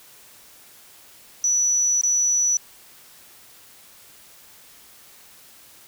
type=tone with dropouts; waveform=sine; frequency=5920 Hz; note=F#8; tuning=in tune; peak=-17 dBFS; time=1.44-2.57 s; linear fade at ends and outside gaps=1 ms; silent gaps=2.012-2.035 s; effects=white hiss -49 dBFS RMS until 5.87 s